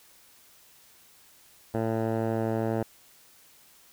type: tone with low-pass filter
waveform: 10% pulse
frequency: 112.4 Hz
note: A2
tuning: 37 cents sharp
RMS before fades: -28 dBFS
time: 1.74-2.83 s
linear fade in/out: 5 ms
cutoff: 950 Hz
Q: 0.97
effects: white hiss -57 dBFS RMS until 3.92 s